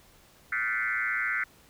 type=tone with frequency modulation; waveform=sine; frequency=1760 Hz; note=A6; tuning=in tune; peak=-26 dBFS; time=0.52-1.44 s; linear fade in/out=5 ms; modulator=115 Hz; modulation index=3.5; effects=pink hiss -58 dBFS RMS until 1.69 s